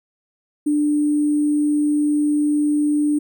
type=tone with sample-and-hold; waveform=sine; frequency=296.3 Hz; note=D4; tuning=15 cents sharp; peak=-15 dBFS; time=0.66-3.19 s; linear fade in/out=10 ms; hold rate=8820 Hz; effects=none